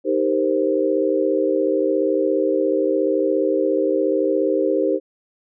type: chord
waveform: sine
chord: C minor seventh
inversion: first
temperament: equal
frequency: 311.1 / 392 / 466.2 / 523.3 Hz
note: Eb4 / G4 / Bb4 / C5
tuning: 0 / 0 / 0 / 0 cents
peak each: -22 / -21 / -24 / -21 dBFS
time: 0.04-5 s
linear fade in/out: 50 ms
effects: none